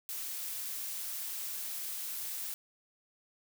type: noise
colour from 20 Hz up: blue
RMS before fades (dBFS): -39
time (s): 0.09-2.54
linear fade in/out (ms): 0
effects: none